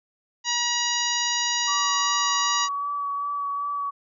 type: harmonic tone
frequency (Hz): 959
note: A#5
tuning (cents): +49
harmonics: 1 / 2 / 3 / 4 / 5 / 6 / 7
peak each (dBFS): -30 / -30 / -30 / -30 / -30 / -30 / -30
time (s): 0.44-2.69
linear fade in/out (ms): 50
type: tone with vibrato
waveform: sine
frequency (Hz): 1141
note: C#6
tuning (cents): +50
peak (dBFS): -25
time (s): 1.67-3.91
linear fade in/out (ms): 20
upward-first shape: sine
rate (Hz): 2.6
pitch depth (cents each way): 16
effects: none